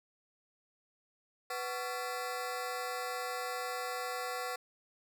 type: ring-modulated tone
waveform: 20% pulse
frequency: 622.3 Hz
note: D#5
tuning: in tune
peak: -28 dBFS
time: 1.5-4.56 s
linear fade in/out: 5 ms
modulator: 126 Hz
effects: none

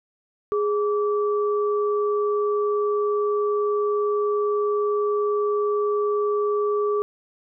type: tone pair together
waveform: sine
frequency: 415.3 / 1158.8 Hz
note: G#4 / D6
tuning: 0 / -24 cents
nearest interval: octave + tritone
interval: 1776 cents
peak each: -20 / -28 dBFS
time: 0.52-7.02 s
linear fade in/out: 0 ms
effects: none

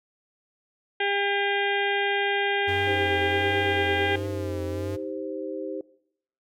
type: harmonic tone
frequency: 401.4 Hz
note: G4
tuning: 41 cents sharp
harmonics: 1 / 2 / 4 / 5 / 6 / 7 / 8 / 9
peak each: -28 / -29 / -29 / -31 / -33 / -36 / -33 / -44 dBFS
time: 1-4.16 s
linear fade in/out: 5 ms
type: tone with vibrato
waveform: square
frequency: 92.5 Hz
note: F#2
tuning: in tune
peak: -32 dBFS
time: 2.67-4.97 s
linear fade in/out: 20 ms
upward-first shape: triangle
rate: 1.4 Hz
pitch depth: 83 cents each way
type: chord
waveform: sine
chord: C minor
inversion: first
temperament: just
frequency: 314 / 392.4 / 523.3 Hz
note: Eb4 / G4 / C5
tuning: +16 / +2 / 0 cents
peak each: -34 dBFS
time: 2.87-5.81 s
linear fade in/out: 2 ms
effects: noise-tail reverb RT60 0.7 s tail -20 dB re dry

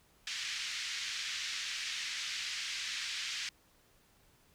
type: band-pass noise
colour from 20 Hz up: pink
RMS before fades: -39 dBFS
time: 0.27-3.49 s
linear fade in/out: 2 ms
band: 1900 to 6200 Hz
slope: 24 dB/octave
effects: pink hiss -67 dBFS RMS until 4.54 s

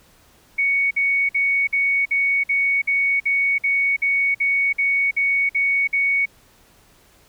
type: tone bursts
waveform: sine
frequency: 2228 Hz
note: C#7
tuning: 8 cents sharp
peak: -16 dBFS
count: 15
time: 0.58-6.258 s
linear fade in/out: 10 ms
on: 330 ms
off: 52 ms
effects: pink hiss -54 dBFS RMS until 7.28 s

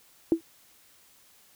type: tone with exponential decay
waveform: sine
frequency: 329.6 Hz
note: E4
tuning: in tune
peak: -14 dBFS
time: 0.32-0.41 s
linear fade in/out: 1 ms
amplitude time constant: 19 ms
effects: white hiss -59 dBFS RMS until 1.55 s

